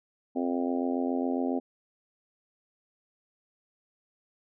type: harmonic tone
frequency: 87.31 Hz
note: F2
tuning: in tune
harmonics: 3 / 4 / 5 / 6 / 7 / 8 / 9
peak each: -28 / -35 / -36 / -40 / -38 / -39 / -40 dBFS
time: 0.35-1.6 s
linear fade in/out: 20 ms
effects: none